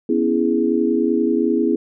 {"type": "chord", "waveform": "sine", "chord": "C# minor seventh", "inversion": "third", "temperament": "equal", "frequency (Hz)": [246.9, 277.2, 329.6, 415.3], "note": ["B3", "C#4", "E4", "G#4"], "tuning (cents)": [0, 0, 0, 0], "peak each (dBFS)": [-20, -23, -19, -21], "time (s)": [0.09, 1.76], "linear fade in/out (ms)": 5, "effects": []}